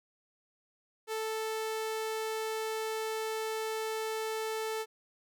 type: tone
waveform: sawtooth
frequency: 440 Hz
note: A4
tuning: in tune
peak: -29 dBFS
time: 1.07-4.86 s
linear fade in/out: 50 ms
effects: none